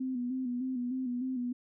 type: tone with vibrato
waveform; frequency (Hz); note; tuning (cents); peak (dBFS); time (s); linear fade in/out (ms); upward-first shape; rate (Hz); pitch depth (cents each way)
sine; 252.1; B3; +36; -31; 0-1.53; 10; square; 3.3; 51
effects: none